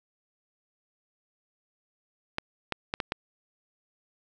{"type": "clicks", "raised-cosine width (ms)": 0.3, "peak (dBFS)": -12, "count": 5, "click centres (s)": [2.384, 2.723, 2.939, 3.002, 3.121], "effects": []}